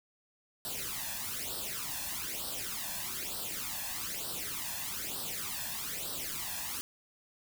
white noise with flanger, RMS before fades -38 dBFS, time 0.65-6.81 s, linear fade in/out 0 ms, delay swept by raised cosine 0.22 to 1.18 ms, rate 1.1 Hz, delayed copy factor +0.75, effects none

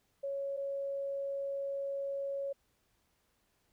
sine tone pair in turn, 554.4 / 554.4 Hz, C#5 / C#5, 0 / 0 cents, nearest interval unison, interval 0 cents, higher neither, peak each -34 / -34 dBFS, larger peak neither, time 0.23-0.57 / 0.57-2.53 s, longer second, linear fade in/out 10 ms, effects pink hiss -75 dBFS RMS until 3.72 s

